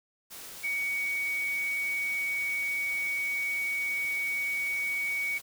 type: tone in noise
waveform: sine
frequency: 2245 Hz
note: C#7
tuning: 21 cents sharp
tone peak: -28 dBFS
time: 0.63-5.39 s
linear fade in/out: 20 ms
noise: white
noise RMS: -44 dBFS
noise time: 0.3-5.42 s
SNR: +13 dB
effects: none